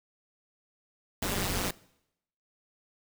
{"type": "noise with amplitude modulation", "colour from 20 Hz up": "pink", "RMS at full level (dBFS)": -27, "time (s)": [1.22, 1.71], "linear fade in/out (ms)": 5, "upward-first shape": "sine", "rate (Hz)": 190, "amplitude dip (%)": 90, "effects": ["noise-tail reverb RT60 0.8 s tail -22 dB re dry"]}